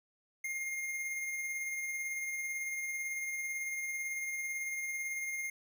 square tone with tremolo, 2125 Hz, C7, 26 cents sharp, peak -35 dBFS, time 0.44-5.5 s, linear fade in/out 5 ms, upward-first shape sine, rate 18 Hz, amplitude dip 30%, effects none

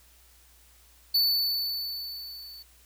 square tone with level ramp, 4487 Hz, C#8, 20 cents sharp, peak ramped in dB -20 to -44 dBFS, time 1.14-2.63 s, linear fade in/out 10 ms, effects added 60 Hz sine -59 dBFS peak until 2.85 s + white hiss -59 dBFS RMS until 2.85 s

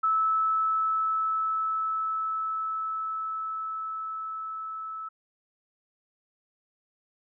sine tone with level ramp, 1306 Hz, E6, 17 cents flat, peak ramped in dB -21 to -34 dBFS, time 0.03-5.09 s, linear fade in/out 10 ms, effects none

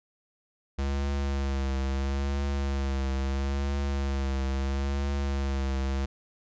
square tone with vibrato, 68.5 Hz, C#2, 20 cents flat, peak -27 dBFS, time 0.78-6.06 s, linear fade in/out 10 ms, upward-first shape triangle, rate 0.75 Hz, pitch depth 46 cents each way, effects resampled to 16000 Hz

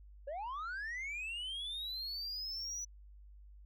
sine linear sweep, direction up, 529 to 5960 Hz, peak -36 dBFS, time 0.27-2.85 s, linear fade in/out 10 ms, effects tanh soft clip ceiling -38 dBFS + added 50 Hz sine -53 dBFS peak until 3.65 s

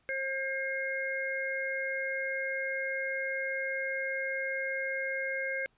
harmonic tone, 535 Hz, C5, 38 cents sharp, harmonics 1 / 3 / 4, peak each -36 / -35 / -35 dBFS, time 0.09-5.66 s, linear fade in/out 0 ms, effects pink hiss -71 dBFS RMS until 5.77 s + resampled to 8000 Hz

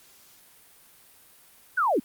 sine linear sweep, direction down, 1562 to 196 Hz, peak -20 dBFS, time 1.77-2 s, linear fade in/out 10 ms, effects white hiss -55 dBFS RMS until 2.04 s + Opus 48 kbps

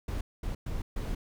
brown noise bursts at uneven times, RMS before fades -33 dBFS, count 4, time 0.08-0.21 / 0.43-0.55 / 0.66-0.82 / 0.96-1.15 s, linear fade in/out 5 ms, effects none

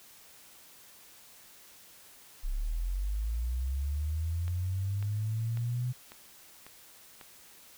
sine linear sweep, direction up, 32.06 to 126.2 Hz, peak -29 dBFS, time 2.43-5.93 s, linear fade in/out 20 ms
click train, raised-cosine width 0.3 ms, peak -31 dBFS, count 6, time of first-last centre 4.48-7.212 s, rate 1.83 Hz
effects white hiss -55 dBFS RMS until 7.77 s

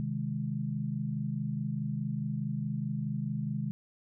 sine chord, Ab major, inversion first, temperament equal, 130.81 / 155.56 / 207.7 Hz, C3 / Eb3 / Ab3, 0 / 0 / 0 cents, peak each -35 / -35 / -35 dBFS, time 0-3.71 s, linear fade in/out 0 ms, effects none

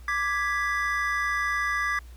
triangle chord, G# diminished, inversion second, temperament equal, 1174.7 / 1661.2 / 1975.5 Hz, D6 / G#6 / B6, 0 / 0 / 0 cents, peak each -27 dBFS, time 0.08-1.99 s, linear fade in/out 2 ms, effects added 60 Hz sine -42 dBFS peak until 2.16 s + pink hiss -57 dBFS RMS until 2.16 s

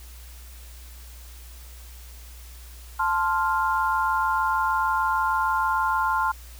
sine chord, F major, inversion first, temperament equal, 880 / 1046.5 / 1396.9 Hz, A5 / C6 / F6, 0 / 0 / 0 cents, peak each -25 / -24 / -26 dBFS, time 2.99-6.32 s, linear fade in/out 10 ms, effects added 60 Hz sine -41 dBFS peak until 6.59 s + white hiss -49 dBFS RMS until 6.59 s

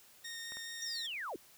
15% pulse tone with vibrato, 1847 Hz, A#6, 16 cents flat, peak -36 dBFS, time 0.24-1.07 s, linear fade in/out 10 ms, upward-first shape sine, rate 4.7 Hz, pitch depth 8 cents each way
clicks, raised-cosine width 0.5 ms, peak -36 dBFS, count 2, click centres 0.521 / 0.57 s
sine linear sweep, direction down, 5910 to 269.6 Hz, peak -38 dBFS, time 0.82-1.36 s, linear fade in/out 2 ms
effects white hiss -61 dBFS RMS until 1.57 s

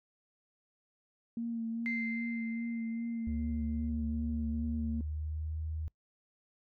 sine tone with vibrato, 230 Hz, A#3, 23 cents flat, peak -33 dBFS, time 1.37-5.01 s, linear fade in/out 2 ms, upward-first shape sine, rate 2.5 Hz, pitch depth 26 cents each way
sine tone with exponential decay, 2086 Hz, C7, 6 cents flat, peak -32 dBFS, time 1.86-3.89 s, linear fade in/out 0 ms, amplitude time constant 440 ms
sine tone with pitch glide, 73.42 to 78.69 Hz, D2 to D#2, 0 to +20 cents, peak -34 dBFS, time 3.27-5.88 s, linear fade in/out 0 ms, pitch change +120 cents, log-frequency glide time 4.48-5.59 s
effects noise-tail reverb RT60 0.1 s tail -24 dB re dry + tanh soft clip ceiling -23 dBFS

